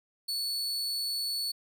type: tone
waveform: 40% pulse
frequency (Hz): 4435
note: C#8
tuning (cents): 0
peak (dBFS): -29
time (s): 0.28-1.52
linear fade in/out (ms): 10
effects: none